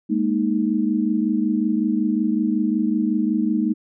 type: chord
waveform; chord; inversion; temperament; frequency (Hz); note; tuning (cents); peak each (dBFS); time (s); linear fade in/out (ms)
sine; Ab suspended second; none; equal; 207.7 / 233.1 / 311.1; Ab3 / Bb3 / Eb4; 0 / 0 / 0; -22; 0.09-3.74; 20
effects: none